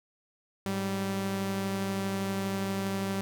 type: tone pair together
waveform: sawtooth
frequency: 103.53 / 194.6 Hz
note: G#2 / G3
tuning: -5 / -12 cents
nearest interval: major seventh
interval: 1093 cents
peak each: -34 / -26 dBFS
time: 0.66-3.21 s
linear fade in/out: 0 ms
effects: none